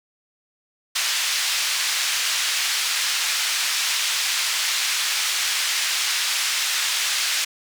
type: band-pass noise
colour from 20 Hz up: white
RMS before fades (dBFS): -23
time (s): 0.95-7.45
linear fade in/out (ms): 10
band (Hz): 1600 to 5600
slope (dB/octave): 12
effects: none